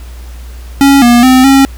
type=tone with pitch steps; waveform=square; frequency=277.4 / 239.6 / 257.8 / 271.7 Hz; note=C#4 / A#3 / C4 / C#4; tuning=+1 / +48 / -26 / -35 cents; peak=-3 dBFS; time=0.81-1.65 s; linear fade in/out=0 ms; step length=210 ms; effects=added 60 Hz sine -24 dBFS peak until 1.77 s + pink hiss -38 dBFS RMS until 1.77 s